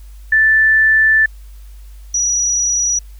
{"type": "tone pair in turn", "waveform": "sine", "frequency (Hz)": [1760, 5835], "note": ["A6", "F#8"], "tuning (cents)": [0, -25], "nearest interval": "octave + major sixth", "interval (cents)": 2075, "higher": "second", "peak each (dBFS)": [-8, -13], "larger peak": "first", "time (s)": [[0.32, 1.26], [2.14, 2.99]], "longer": "first", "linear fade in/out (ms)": 5, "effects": ["added 50 Hz sine -33 dBFS peak until 3.19 s", "white hiss -52 dBFS RMS until 3.19 s"]}